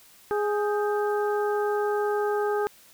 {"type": "harmonic tone with a mistuned harmonic", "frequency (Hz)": 415.3, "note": "G#4", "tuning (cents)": 0, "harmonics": [1, 2, 3, 4], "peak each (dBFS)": [-24, -30, -34, -36], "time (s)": [0.31, 2.67], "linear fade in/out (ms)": 0, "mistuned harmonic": 4, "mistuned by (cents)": -94, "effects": ["white hiss -54 dBFS RMS until 2.93 s"]}